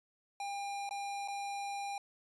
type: tone with dropouts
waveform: square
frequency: 802 Hz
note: G5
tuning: 39 cents sharp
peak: -38 dBFS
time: 0.4-1.98 s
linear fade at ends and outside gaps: 2 ms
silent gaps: 0.892-0.909 / 1.277-1.283 s
effects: resampled to 22050 Hz